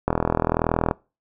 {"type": "click train", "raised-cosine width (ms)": 1, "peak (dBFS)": -5, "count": 35, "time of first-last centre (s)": [0.08, 0.911], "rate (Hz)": 40.9, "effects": ["noise-tail reverb RT60 0.3 s tail -23 dB re dry"]}